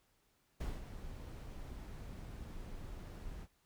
brown noise with ADSR envelope, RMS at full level -38 dBFS, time 0.6-3.48 s, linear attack 8 ms, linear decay 200 ms, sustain -9 dB, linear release 60 ms, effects pink hiss -75 dBFS RMS until 3.65 s

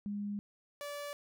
sine / sawtooth tone pair in turn, 204.5 / 578.4 Hz, G#3 / D5, -26 / -27 cents, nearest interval octave + tritone, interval 1799 cents, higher second, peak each -35 / -36 dBFS, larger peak first, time 0.06-0.39 / 0.81-1.13 s, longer first, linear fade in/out 0 ms, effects none

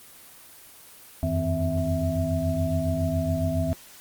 sine tone cluster, 84.3 / 91.5 / 158.6 / 257.6 / 655 Hz, E2 / F#2 / D#3 / C4 / E5, +39 / -19 / +33 / -27 / -11 cents, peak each -29 dBFS, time 1.23-3.73 s, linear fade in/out 0 ms, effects white hiss -48 dBFS RMS until 4 s + Opus 24 kbps

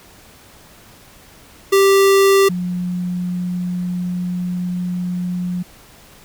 square / sine tone pair in turn, 392 / 179.01 Hz, G4 / F3, 0 / +43 cents, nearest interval octave + major second, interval 1357 cents, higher first, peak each -10 / -19 dBFS, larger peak first, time 1.72-2.49 / 2.49-5.63 s, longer second, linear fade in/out 10 ms, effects pink hiss -45 dBFS RMS until 6.24 s

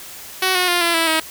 5% pulse tone with pitch steps, 374.6 / 362.7 / 351.1 / 340 / 329.1 / 318.7 Hz, F#4 / F#4 / F4 / F4 / E4 / D#4, +21 / -34 / +9 / -46 / -3 / +42 cents, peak -4 dBFS, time 0.42-1.2 s, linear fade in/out 5 ms, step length 130 ms, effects white hiss -36 dBFS RMS until 1.3 s

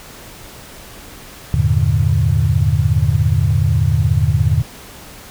sine chord, E half-diminished seventh, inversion none, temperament equal with one note detuned, 82.41 / 99.83 / 116.54 / 146.83 Hz, E2 / G2 / Bb2 / D3, 0 / +32 / 0 / 0 cents, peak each -17 dBFS, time 1.54-4.62 s, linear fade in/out 0 ms, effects pink hiss -37 dBFS RMS until 5.3 s

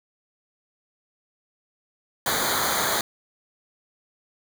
pink noise with comb filter, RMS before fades -24 dBFS, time 2.26-3.01 s, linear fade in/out 2 ms, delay 0.37 ms, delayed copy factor -1, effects none

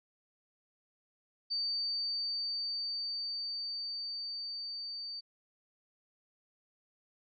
sine tone with level ramp, 4600 Hz, D8, 37 cents flat, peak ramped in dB -31 to -39 dBFS, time 1.5-5.21 s, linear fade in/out 20 ms, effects none

